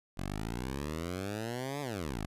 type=exponential two-way sweep; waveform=10% pulse; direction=up then down; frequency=45 to 147.7 to 45 Hz; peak=-27 dBFS; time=0.17-2.26 s; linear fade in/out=10 ms; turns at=1.81 s; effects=resampled to 32000 Hz